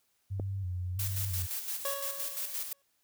sine tone with vibrato, 93.8 Hz, F#2, 24 cents sharp, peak -32 dBFS, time 0.3-1.47 s, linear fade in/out 20 ms, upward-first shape square, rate 1.5 Hz, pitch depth 66 cents each way
click, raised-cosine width 2 ms, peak -23 dBFS, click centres 0.398 s
blue noise with tremolo, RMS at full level -35 dBFS, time 0.99-2.73 s, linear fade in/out 5 ms, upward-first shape square, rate 5.8 Hz, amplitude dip 50%
25% pulse tone with exponential decay, 557 Hz, C#5, 8 cents sharp, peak -29 dBFS, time 1.85-2.82 s, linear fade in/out 2 ms, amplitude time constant 210 ms
effects white hiss -74 dBFS RMS until 3.03 s

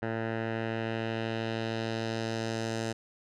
10% pulse tone with low-pass filter sweep, 112.9 Hz, A2, 45 cents sharp, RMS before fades -33 dBFS, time 0.02-2.93 s, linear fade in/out 10 ms, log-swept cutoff 1700 to 7200 Hz, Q 1.4, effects none

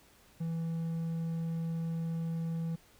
triangle tone, 164.81 Hz, E3, in tune, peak -30 dBFS, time 0.4-2.76 s, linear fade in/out 10 ms, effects pink hiss -62 dBFS RMS until 2.99 s

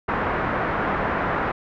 white low-pass noise, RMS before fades -24 dBFS, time 0.08-1.52 s, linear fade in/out 10 ms, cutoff 1600 Hz, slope 24 dB/octave, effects none

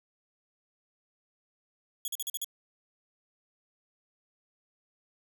5% pulse tone bursts, 3352 Hz, G#7, 15 cents sharp, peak -24 dBFS, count 6, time 2.05-2.445 s, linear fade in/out 2 ms, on 30 ms, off 43 ms, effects none

